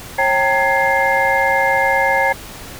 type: tone cluster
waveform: sine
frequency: 543 / 785 / 913 / 1678 / 2108 Hz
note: C#5 / G5 / A#5 / G#6 / C7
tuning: -36 / +2 / -36 / +17 / +12 cents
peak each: -19 dBFS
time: 0.18-2.33 s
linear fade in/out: 10 ms
effects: pink hiss -34 dBFS RMS until 2.79 s